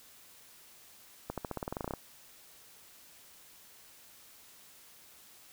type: accelerating click train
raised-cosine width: 1 ms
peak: -21 dBFS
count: 14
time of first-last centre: 1.3-1.937 s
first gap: 77 ms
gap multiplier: 0.92
effects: white hiss -57 dBFS RMS until 5.52 s